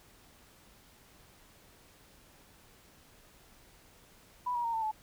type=tone with pitch steps; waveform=sine; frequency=987.8 / 955.8 / 924.8 / 894.9 / 865.9 Hz; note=B5 / A#5 / A#5 / A5 / A5; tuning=0 / +43 / -14 / +29 / -28 cents; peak=-30 dBFS; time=4.46-4.915 s; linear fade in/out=10 ms; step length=91 ms; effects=pink hiss -60 dBFS RMS until 5.02 s